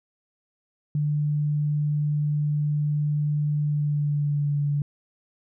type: tone with pitch glide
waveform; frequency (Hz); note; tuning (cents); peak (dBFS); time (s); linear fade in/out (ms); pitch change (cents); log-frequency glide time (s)
sine; 148.4 to 144.68; D3 to D3; +18 to -26; -21; 0.95-4.82; 2; -44; 3.61-4.58
effects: none